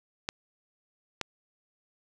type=clicks; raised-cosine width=0.2 ms; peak=-13 dBFS; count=2; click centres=0.289 / 1.213 s; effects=none